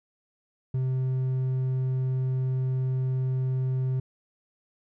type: tone with hard clipping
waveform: sine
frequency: 129.8 Hz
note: C3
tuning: 13 cents flat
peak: -25 dBFS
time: 0.74-4 s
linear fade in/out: 5 ms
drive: 3 dB
effects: none